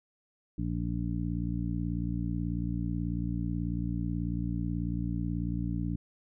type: harmonic tone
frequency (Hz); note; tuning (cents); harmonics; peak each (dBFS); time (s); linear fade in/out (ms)
58.27; A#1; 0; 1 / 2 / 3 / 4 / 5; -35 / -35 / -34 / -41 / -37; 0.58-5.96; 5
effects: none